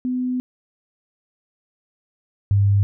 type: tone pair in turn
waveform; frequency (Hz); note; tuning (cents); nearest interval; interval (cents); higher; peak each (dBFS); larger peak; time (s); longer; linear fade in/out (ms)
sine; 251.9 / 100.22; B3 / G2; +34 / +39; octave + major third; 1595; first; -20 / -13; second; 0.05-0.4 / 2.51-2.83; first; 0
effects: none